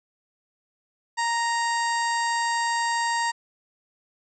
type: harmonic tone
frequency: 932.3 Hz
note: A#5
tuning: in tune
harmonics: 1 / 2 / 3 / 4 / 5 / 6 / 7 / 8 / 9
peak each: -24 / -28 / -39 / -41 / -35 / -43 / -43 / -36 / -44 dBFS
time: 1.17-3.32 s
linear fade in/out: 20 ms
effects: none